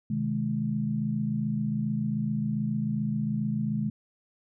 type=tone cluster; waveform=sine; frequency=129.1 / 156.2 / 211.7 Hz; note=C3 / D#3 / G#3; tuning=-23 / +7 / +33 cents; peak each=-32 / -32 / -28 dBFS; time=0.1-3.9 s; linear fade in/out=5 ms; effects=none